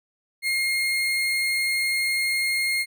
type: tone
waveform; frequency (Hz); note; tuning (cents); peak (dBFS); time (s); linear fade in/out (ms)
35% pulse; 2136; C7; +35; -20; 0.42-2.86; 50
effects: none